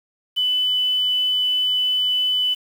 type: tone with quantisation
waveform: sine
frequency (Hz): 2999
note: F#7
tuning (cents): +23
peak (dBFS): -17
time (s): 0.36-2.55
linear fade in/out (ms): 20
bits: 7
effects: none